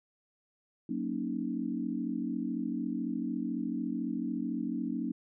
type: chord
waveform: sine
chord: D# minor seventh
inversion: first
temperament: equal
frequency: 185 / 233.1 / 277.2 / 311.1 Hz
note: F#3 / A#3 / C#4 / D#4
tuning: 0 / 0 / 0 / 0 cents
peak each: -39 / -35 / -36 / -38 dBFS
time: 0.89-5.12 s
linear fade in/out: 5 ms
effects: none